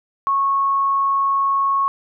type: tone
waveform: sine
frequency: 1100 Hz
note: C#6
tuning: 14 cents flat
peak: -15 dBFS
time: 0.27-1.88 s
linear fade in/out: 0 ms
effects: none